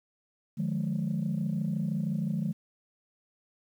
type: tone cluster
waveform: sine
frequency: 152.5 / 178.4 / 211.8 Hz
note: D#3 / F3 / G#3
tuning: -34 / +37 / +34 cents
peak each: -31 dBFS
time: 0.57-2.53 s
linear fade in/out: 20 ms
effects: tanh soft clip ceiling -22 dBFS + 10-bit